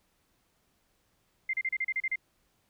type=tone bursts; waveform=sine; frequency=2093 Hz; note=C7; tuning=in tune; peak=-27 dBFS; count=9; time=1.49-2.158 s; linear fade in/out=5 ms; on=44 ms; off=34 ms; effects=pink hiss -72 dBFS RMS until 2.69 s